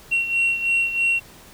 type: beating tone pair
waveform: sine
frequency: 2734 / 2737.1 Hz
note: F7 / F7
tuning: -37 / -36 cents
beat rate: 3.1 Hz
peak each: -18 / -23 dBFS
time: 0.11-1.2 s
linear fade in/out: 20 ms
effects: tanh soft clip ceiling -14 dBFS + pink hiss -46 dBFS RMS until 1.53 s